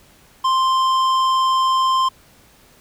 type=tone with tanh clipping; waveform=sine; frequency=1046.5 Hz; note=C6; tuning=in tune; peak=-16 dBFS; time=0.44-2.09 s; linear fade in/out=10 ms; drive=12 dB; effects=pink hiss -51 dBFS RMS until 2.8 s